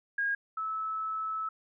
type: tone pair in turn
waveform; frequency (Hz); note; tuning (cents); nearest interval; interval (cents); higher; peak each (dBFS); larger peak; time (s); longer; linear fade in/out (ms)
sine; 1630 / 1303.1; G#6 / E6; -33 / -20; major third; 387; first; -27 / -31; first; 0.18-0.35 / 0.57-1.49; second; 5
effects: none